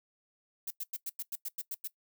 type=noise bursts; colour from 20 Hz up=violet; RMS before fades=-37 dBFS; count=10; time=0.67-1.876 s; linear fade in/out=5 ms; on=36 ms; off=94 ms; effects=noise-tail reverb RT60 0.1 s tail -19 dB re dry